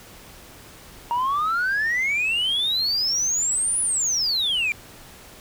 sine exponential two-way sweep, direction up then down, 932.3 to 10050 to 2323 Hz, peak -18 dBFS, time 1.11-4.72 s, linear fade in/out 0 ms, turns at 3.81 s, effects tanh soft clip ceiling -18 dBFS + pink hiss -45 dBFS RMS until 5.4 s

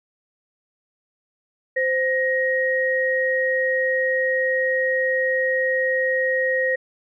sine tone pair together, 519 / 1880.7 Hz, C5 / A#6, -14 / +15 cents, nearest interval octave + minor seventh, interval 2229 cents, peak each -21 dBFS, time 1.76-6.76 s, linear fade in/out 10 ms, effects none

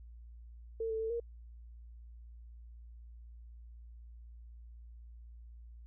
sine tone with pitch steps, 450.6 / 442.5 / 445.4 / 468.5 Hz, A4 / A4 / A4 / A#4, +41 / +10 / +21 / +9 cents, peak -33 dBFS, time 0.8-1.2 s, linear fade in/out 5 ms, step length 100 ms, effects added 58 Hz sine -49 dBFS peak until 5.86 s

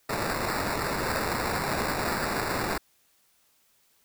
white noise with sample-and-hold, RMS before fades -29 dBFS, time 0.09-2.78 s, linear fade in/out 5 ms, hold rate 3150 Hz, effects white hiss -66 dBFS RMS until 4.04 s

